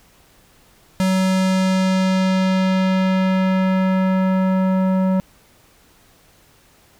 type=tone with low-pass filter sweep; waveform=square; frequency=188.1 Hz; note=F#3; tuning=29 cents sharp; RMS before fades=-17 dBFS; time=1-5.2 s; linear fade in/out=0 ms; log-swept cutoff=11000 to 910 Hz; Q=0.83; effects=pink hiss -53 dBFS RMS until 6.99 s